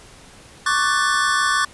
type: chord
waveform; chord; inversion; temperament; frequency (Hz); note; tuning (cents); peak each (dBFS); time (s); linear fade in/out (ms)
square; D major seventh; third; equal with one note detuned; 1108.7 / 1174.7 / 1498 / 1760; C#6 / D6 / F#6 / A6; 0 / 0 / +21 / 0; -23; 0.66-1.65; 5
effects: pink hiss -45 dBFS RMS until 1.73 s + resampled to 24000 Hz